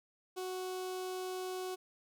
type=tone with notch filter; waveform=sawtooth; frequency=370 Hz; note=F#4; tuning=in tune; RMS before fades=-40 dBFS; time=0.36-1.76 s; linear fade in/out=20 ms; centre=1900 Hz; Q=1.5; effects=none